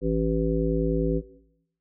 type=harmonic tone; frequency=55 Hz; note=A1; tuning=in tune; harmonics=1 / 3 / 5 / 7 / 9; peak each=-28 / -28 / -28 / -28 / -28 dBFS; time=0.01-1.22 s; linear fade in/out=50 ms; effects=noise-tail reverb RT60 0.8 s tail -17 dB re dry